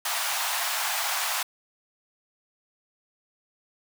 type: high-pass noise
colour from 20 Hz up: pink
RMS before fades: -28 dBFS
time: 0.05-1.43 s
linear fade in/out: 5 ms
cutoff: 690 Hz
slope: 48 dB/octave
effects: none